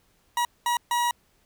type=tone bursts at uneven times; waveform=40% pulse; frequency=959 Hz; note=A#5; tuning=49 cents sharp; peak=-21 dBFS; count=3; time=0.37-0.45 / 0.66-0.77 / 0.91-1.11 s; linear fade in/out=2 ms; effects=pink hiss -65 dBFS RMS until 1.45 s